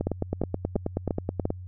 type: two click trains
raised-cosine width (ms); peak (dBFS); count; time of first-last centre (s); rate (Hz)
2; -13 / -12; 15 / 5; 0.01-1.504 / 0.07-1.454; 9.37 / 2.89
effects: added 91 Hz sine -37 dBFS peak until 1.67 s